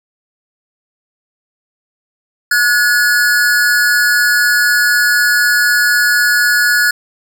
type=tone pair together; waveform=square; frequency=1452 / 1696 Hz; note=F#6 / G#6; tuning=-33 / +36 cents; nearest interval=minor third; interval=269 cents; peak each=-12 / -14 dBFS; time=2.51-6.91 s; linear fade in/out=5 ms; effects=none